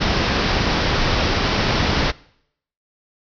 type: low-pass noise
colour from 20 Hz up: pink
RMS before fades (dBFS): -19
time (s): 0-2.12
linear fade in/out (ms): 20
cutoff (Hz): 5600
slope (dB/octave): 96
effects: noise-tail reverb RT60 0.7 s tail -22 dB re dry